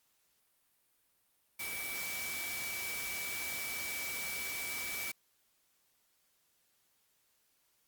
sine tone in noise, 2297 Hz, D7, 39 cents flat, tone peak -40 dBFS, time 1.59-5.12 s, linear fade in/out 10 ms, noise white, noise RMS -41 dBFS, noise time 1.59-5.12 s, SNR -2 dB, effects white hiss -74 dBFS RMS until 7.87 s + Opus 48 kbps

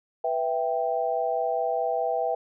sine chord, E minor, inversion second, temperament equal, 493.9 / 659.3 / 784 Hz, B4 / E5 / G5, 0 / 0 / 0 cents, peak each -29 / -27 / -28 dBFS, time 0.24-2.35 s, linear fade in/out 5 ms, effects none

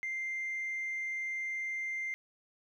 triangle tone with tanh clipping, 2093 Hz, C7, in tune, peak -34 dBFS, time 0.03-2.14 s, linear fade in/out 0 ms, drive 5 dB, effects none

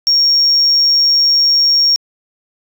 sine tone, 5550 Hz, F8, 12 cents flat, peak -7 dBFS, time 0.07-1.96 s, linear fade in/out 0 ms, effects tanh soft clip ceiling -4 dBFS

